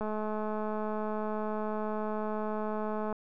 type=click train; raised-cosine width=1 ms; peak=-22 dBFS; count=668; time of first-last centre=0.01-3.127 s; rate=214 Hz; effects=none